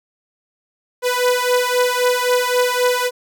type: beating tone pair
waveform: sawtooth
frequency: 493.9 / 497.7 Hz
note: B4 / B4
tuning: 0 / +13 cents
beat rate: 3.8 Hz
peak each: -14 dBFS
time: 1.02-3.11 s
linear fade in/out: 50 ms
effects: none